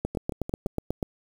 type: two click trains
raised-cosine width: 2 ms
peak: -13 / -20 dBFS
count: 9 / 4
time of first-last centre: 0.05-1.028 / 0.15-0.666 s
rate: 8.18 / 5.81 Hz
effects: 7-bit